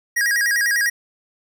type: tone with vibrato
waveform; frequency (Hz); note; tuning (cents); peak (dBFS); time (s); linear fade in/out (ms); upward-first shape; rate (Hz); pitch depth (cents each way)
square; 1760; A6; 0; -17; 0.16-0.9; 10; square; 10; 130
effects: none

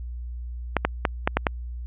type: clicks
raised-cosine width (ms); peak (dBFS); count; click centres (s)
0.5; -4; 6; 0.767 / 0.85 / 1.052 / 1.275 / 1.37 / 1.468
effects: added 60 Hz sine -31 dBFS peak until 1.86 s + resampled to 8000 Hz

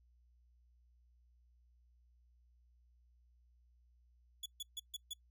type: tone bursts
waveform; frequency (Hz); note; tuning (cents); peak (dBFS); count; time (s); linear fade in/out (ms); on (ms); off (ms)
sawtooth; 3410; G#7; +45; -38; 5; 4.43-5.135; 5; 29; 140
effects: noise-tail reverb RT60 0.1 s tail -23 dB re dry + added 60 Hz sine -66 dBFS peak until 5.3 s

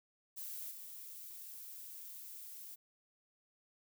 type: noise with level steps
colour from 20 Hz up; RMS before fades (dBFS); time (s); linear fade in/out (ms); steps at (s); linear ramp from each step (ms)
violet; -45 / -50; 0.36-2.76; 20; 0.7; 20
effects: none

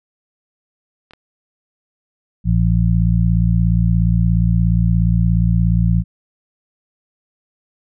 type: clicks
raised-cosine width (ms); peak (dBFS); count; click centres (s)
0.3; -25; 2; 1.109 / 1.135
type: harmonic tone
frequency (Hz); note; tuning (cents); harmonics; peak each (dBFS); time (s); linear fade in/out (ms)
57; A#1; -38; 1 / 2 / 3; -16 / -16 / -16; 2.44-6.04; 50
effects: none

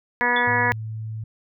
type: harmonic tone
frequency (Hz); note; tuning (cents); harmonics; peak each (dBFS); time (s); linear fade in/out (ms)
243.1; B3; -27; 1 / 2 / 3 / 4 / 5 / 6 / 7 / 8 / 9; -31 / -28 / -31 / -23 / -34 / -33 / -22 / -25 / -30; 0.21-0.72; 0
type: tone with exponential decay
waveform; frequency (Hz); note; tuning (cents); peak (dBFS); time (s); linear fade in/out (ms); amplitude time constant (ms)
sine; 3448; A7; -36; -24; 0.36-0.48; 5; 25
type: tone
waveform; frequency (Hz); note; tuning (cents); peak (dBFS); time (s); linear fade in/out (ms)
sine; 110; A2; 0; -28; 0.47-1.24; 5
effects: none

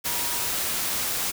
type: tone in noise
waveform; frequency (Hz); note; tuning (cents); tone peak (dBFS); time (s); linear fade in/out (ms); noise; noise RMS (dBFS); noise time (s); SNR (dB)
sine; 956; A#5; +43; -38; 0.05-0.48; 20; white; -27; 0.04-1.32; -14
effects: none

